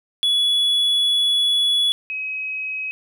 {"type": "tone pair in turn", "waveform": ["triangle", "sine"], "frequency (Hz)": [3397, 2543], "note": ["G#7", "D#7"], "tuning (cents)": [38, 37], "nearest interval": "perfect fourth", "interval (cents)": 501, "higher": "first", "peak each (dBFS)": [-14, -24], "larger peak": "first", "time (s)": [[0.23, 1.92], [2.1, 2.91]], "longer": "first", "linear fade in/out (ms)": 0, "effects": []}